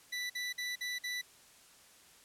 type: tone bursts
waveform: 25% pulse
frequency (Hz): 1975.5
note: B6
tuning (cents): 0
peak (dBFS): -32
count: 5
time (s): 0.12-1.216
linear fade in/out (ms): 10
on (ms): 180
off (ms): 49
effects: white hiss -60 dBFS RMS until 2.24 s + low-pass 11000 Hz 12 dB/octave